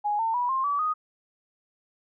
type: tone with pitch steps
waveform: sine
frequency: 830.6 / 900.6 / 976.4 / 1058.7 / 1147.8 / 1244.5 Hz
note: G#5 / A5 / B5 / C6 / D6 / D#6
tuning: 0 / +40 / -20 / +20 / -40 / 0 cents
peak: -23 dBFS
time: 0.04-0.94 s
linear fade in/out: 20 ms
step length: 150 ms
effects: none